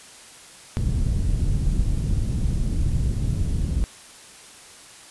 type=low-pass noise; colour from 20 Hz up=pink; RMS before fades=-22 dBFS; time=0.77-3.84 s; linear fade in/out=0 ms; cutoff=140 Hz; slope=12 dB/octave; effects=white hiss -45 dBFS RMS until 5.1 s + resampled to 24000 Hz